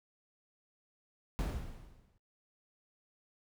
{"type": "noise with exponential decay", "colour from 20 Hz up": "brown", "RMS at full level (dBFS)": -31, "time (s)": [1.39, 2.18], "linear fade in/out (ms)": 0, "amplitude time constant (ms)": 170, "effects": ["noise-tail reverb RT60 0.4 s tail -26 dB re dry"]}